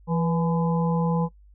harmonic tone with a mistuned harmonic, 168.5 Hz, E3, 38 cents sharp, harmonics 1 / 3 / 5 / 6, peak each -21 / -29 / -32 / -34 dBFS, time 0.07-1.29 s, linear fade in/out 50 ms, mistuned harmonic 3, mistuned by -52 cents, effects noise-tail reverb RT60 0.1 s tail -20 dB re dry + added 50 Hz sine -49 dBFS peak until 1.54 s

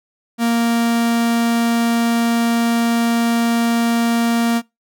45% pulse tone, 232.9 Hz, A#3, 1 cent flat, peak -14 dBFS, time 0.38-4.62 s, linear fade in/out 50 ms, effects noise-tail reverb RT60 0.2 s tail -23 dB re dry

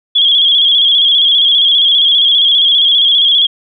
sine tone with vibrato, 3322 Hz, G#7, in tune, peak -6 dBFS, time 0.15-3.47 s, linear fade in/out 10 ms, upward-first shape square, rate 15 Hz, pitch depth 46 cents each way, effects none

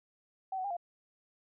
sine tone with pitch steps, 764 / 746 / 803 / 698 Hz, G5 / F#5 / G5 / F5, -45 / +14 / +41 / -1 cents, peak -33 dBFS, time 0.52-0.768 s, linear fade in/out 5 ms, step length 62 ms, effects none

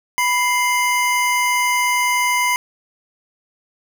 square tone pair together, 987.8 / 2093 Hz, B5 / C7, 0 / 0 cents, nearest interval octave + minor second, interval 1300 cents, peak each -19 dBFS, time 0.18-2.56 s, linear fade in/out 0 ms, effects none

